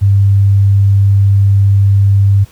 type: tone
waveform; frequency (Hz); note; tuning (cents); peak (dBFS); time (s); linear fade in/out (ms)
sine; 99.2; G2; +21; -5; 0.01-2.45; 20
effects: pink hiss -44 dBFS RMS until 2.51 s